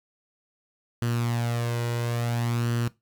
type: tone with flanger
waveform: sawtooth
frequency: 118.4 Hz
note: A#2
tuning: 27 cents sharp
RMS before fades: -27 dBFS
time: 1.02-2.88 s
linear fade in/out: 0 ms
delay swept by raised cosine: 0.66 to 2.06 ms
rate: 0.58 Hz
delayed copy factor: +0.55
effects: noise-tail reverb RT60 0.2 s tail -19 dB re dry